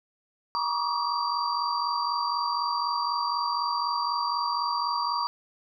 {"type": "tone cluster", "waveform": "sine", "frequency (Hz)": [956, 1121, 1165, 1221, 4691], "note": ["A#5", "C#6", "D6", "D#6", "D8"], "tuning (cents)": [43, 19, -14, -33, -3], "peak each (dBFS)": [-29, -31, -32, -37, -33], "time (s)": [0.55, 5.27], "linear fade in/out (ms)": 0, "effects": []}